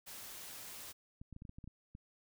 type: noise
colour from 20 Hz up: white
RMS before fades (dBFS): -49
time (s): 0.06-0.93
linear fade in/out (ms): 20
type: clicks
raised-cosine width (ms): 5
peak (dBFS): -37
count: 10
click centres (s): 1.215 / 1.327 / 1.364 / 1.421 / 1.452 / 1.494 / 1.585 / 1.642 / 1.676 / 1.951
effects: none